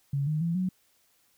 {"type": "tone with pitch steps", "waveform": "sine", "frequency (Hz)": [140, 153.56, 168.42, 184.73], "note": ["C#3", "D#3", "E3", "F#3"], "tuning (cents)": [18, -22, 37, -3], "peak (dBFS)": -25, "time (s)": [0.13, 0.69], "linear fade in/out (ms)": 5, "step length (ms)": 140, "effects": ["white hiss -67 dBFS RMS until 1.37 s"]}